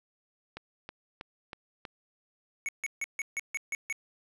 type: click train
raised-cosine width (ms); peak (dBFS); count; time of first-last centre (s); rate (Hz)
0.3; -24; 5; 0.57-1.852; 3.12
type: tone bursts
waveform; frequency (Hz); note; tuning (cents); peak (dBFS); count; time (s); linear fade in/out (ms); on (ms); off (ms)
square; 2219; C#7; +1; -31; 8; 2.66-3.926; 0; 27; 150
effects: low-pass 11000 Hz 12 dB/octave